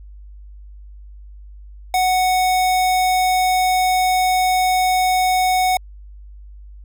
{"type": "tone", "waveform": "square", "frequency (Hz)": 740, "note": "F#5", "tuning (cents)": 0, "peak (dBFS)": -15, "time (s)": [1.94, 5.77], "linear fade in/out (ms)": 2, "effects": ["added 50 Hz sine -36 dBFS peak until 6.84 s"]}